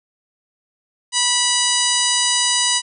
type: harmonic tone with a mistuned harmonic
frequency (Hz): 978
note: B5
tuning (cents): -17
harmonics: 1 / 2 / 3 / 4 / 5 / 6 / 7 / 8 / 9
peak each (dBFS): -26 / -26 / -22 / -23 / -23 / -24 / -27 / -27 / -22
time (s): 1.12-2.82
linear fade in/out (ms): 50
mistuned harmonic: 6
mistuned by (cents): +48
effects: none